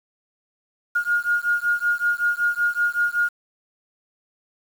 sine beating tone pair, 1424 / 1429.3 Hz, F6 / F6, +33 / +40 cents, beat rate 5.3 Hz, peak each -22 dBFS, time 0.95-3.29 s, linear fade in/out 10 ms, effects 7-bit

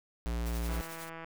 square tone, 58.27 Hz, A#1, in tune, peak -32 dBFS, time 0.26-0.81 s, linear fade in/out 0 ms
white noise with tremolo, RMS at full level -45 dBFS, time 0.45-1.1 s, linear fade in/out 20 ms, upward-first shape triangle, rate 11 Hz, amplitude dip 65%
click train, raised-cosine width 0.5 ms, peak -29 dBFS, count 92, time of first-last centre 0.69-1.245 s, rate 164 Hz
effects none

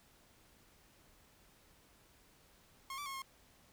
sawtooth tone with pitch steps, 1078 / 1161 / 1087 / 1073 Hz, C#6 / D6 / C#6 / C6, -49 / -20 / -34 / +43 cents, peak -38 dBFS, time 2.9-3.22 s, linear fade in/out 2 ms, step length 80 ms, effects pink hiss -66 dBFS RMS until 3.72 s

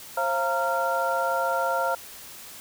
sine tone cluster, 534 / 687 / 926 / 1382 Hz, C5 / F5 / A#5 / F6, +35 / -29 / -12 / -19 cents, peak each -28 dBFS, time 0.17-1.95 s, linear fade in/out 5 ms, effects white hiss -43 dBFS RMS until 2.6 s

